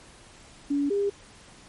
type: tone pair in turn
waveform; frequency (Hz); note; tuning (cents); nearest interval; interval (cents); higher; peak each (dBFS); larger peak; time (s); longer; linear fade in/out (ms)
sine; 284.7 / 402.6; C#4 / G4; +46 / +46; tritone; 600; second; -22 / -22; neither; 0.7-0.9 / 0.9-1.1; neither; 10
effects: pink hiss -51 dBFS RMS until 1.68 s + MP3 48 kbps